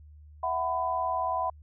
sine chord, E suspended second, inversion none, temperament equal with one note detuned, 659.3 / 740 / 1001.6 Hz, E5 / F#5 / B5, 0 / 0 / +24 cents, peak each -33 / -31 / -29 dBFS, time 0.43-1.5 s, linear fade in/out 5 ms, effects added 75 Hz sine -48 dBFS peak until 1.62 s

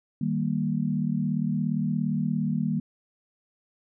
sine chord, Eb major, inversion none, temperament equal, 155.56 / 196 / 233.1 Hz, Eb3 / G3 / Bb3, 0 / 0 / 0 cents, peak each -28 dBFS, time 0.21-2.8 s, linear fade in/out 5 ms, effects none

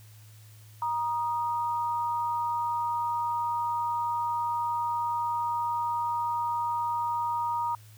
sine tone pair together, 945 / 1235.4 Hz, A#5 / D#6, +23 / -13 cents, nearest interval perfect fourth, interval 464 cents, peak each -27 / -34 dBFS, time 0.82-7.75 s, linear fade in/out 2 ms, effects added 107 Hz sine -49 dBFS peak until 7.97 s + white hiss -58 dBFS RMS until 7.97 s

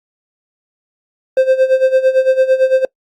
triangle tone with tremolo, 523 Hz, C5, 1 cent flat, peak -4 dBFS, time 1.37-2.85 s, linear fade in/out 2 ms, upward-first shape sine, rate 8.9 Hz, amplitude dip 80%, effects noise-tail reverb RT60 0.1 s tail -24 dB re dry + Opus 48 kbps

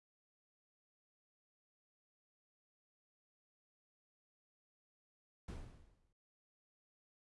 brown noise with exponential decay, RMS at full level -42 dBFS, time 5.48-6.13 s, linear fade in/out 5 ms, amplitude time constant 140 ms, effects resampled to 24000 Hz

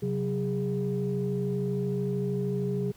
sine tone cluster, 133 / 186.1 / 409.6 Hz, C3 / F#3 / G#4, +29 / +10 / -24 cents, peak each -30 dBFS, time 0.02-2.92 s, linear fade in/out 10 ms, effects tanh soft clip ceiling -19 dBFS + pink hiss -57 dBFS RMS until 2.96 s

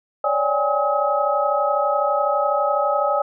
sine tone cluster, 558 / 590 / 787 / 823 / 1276 Hz, C#5 / D5 / G5 / G#5 / D#6, +11 / +8 / +7 / -16 / +43 cents, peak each -24 / -22 / -31 / -23 / -22 dBFS, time 0.24-3.22 s, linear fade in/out 5 ms, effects none

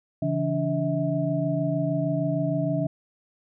sine tone cluster, 139.7 / 166.2 / 287.7 / 644 Hz, C#3 / E3 / D4 / E5, +14 / +15 / -36 / -41 cents, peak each -28 dBFS, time 0.22-2.87 s, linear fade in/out 5 ms, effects none

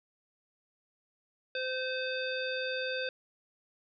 harmonic tone, 516 Hz, C5, 24 cents flat, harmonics 1 / 3 / 5 / 7 / 9, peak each -35 / -37 / -40 / -41 / -44 dBFS, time 1.55-3.09 s, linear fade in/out 2 ms, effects none

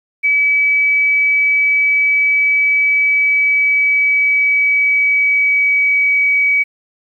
sine tone with pitch glide, 2288 to 2272 Hz, D7 to C#7, -46 to +42 cents, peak -10 dBFS, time 0.23-6.64 s, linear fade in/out 20 ms, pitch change -12 cents, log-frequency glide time 3.03-6.26 s, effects 8-bit

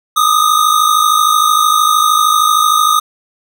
square tone pair together, 1207.9 / 1261 Hz, D6 / D#6, +48 / +23 cents, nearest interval minor second, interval 75 cents, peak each -12 dBFS, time 0.16-3 s, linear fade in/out 10 ms, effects none

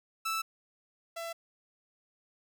sawtooth tone pair in turn, 1318.5 / 669.6 Hz, E6 / E5, 0 / +27 cents, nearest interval octave, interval 1173 cents, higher first, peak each -27 / -33 dBFS, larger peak first, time 0.25-0.42 / 1.16-1.33 s, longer neither, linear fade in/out 10 ms, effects none

